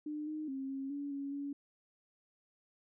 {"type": "tone with pitch steps", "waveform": "sine", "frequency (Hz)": [300.7, 307.7, 268.4, 270.6, 284.7, 278.9, 283], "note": ["D4", "D#4", "C4", "C#4", "C#4", "C#4", "C#4"], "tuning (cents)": [41, -19, 44, -42, 46, 11, 36], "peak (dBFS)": -37, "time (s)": [0.06, 1.53], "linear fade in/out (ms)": 5, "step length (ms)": 210, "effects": []}